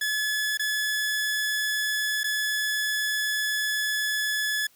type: tone with dropouts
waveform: sawtooth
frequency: 1712 Hz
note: A6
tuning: 48 cents flat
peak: -21 dBFS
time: 0.01-4.67 s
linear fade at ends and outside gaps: 5 ms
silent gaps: 0.574-0.594 / 2.234-2.241 s
effects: white hiss -60 dBFS RMS until 4.75 s